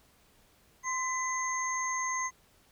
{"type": "tone cluster", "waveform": "sine", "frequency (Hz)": [1038, 2007, 6380], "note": ["C6", "B6", "G8"], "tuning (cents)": [-14, 27, 30], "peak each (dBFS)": [-33, -35, -35], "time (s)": [0.83, 2.31], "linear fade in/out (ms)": 50, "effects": ["pink hiss -64 dBFS RMS until 2.71 s"]}